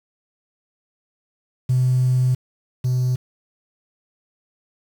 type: tone pair in turn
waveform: triangle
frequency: 127.4 / 126.37 Hz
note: C3 / B2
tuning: -46 / +40 cents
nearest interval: unison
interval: 14 cents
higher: first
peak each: -11 / -14 dBFS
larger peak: first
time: 1.69-2.35 / 2.84-3.16 s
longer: first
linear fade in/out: 10 ms
effects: tanh soft clip ceiling -12 dBFS + 7-bit